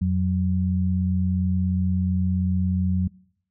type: tone pair together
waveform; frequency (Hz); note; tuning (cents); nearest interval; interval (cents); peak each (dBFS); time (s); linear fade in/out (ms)
sine; 87.92 / 185; F2 / F#3; +12 / 0; octave + minor second; 1288; -22; 0.01-3.08; 10
effects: noise-tail reverb RT60 0.7 s tail -24 dB re dry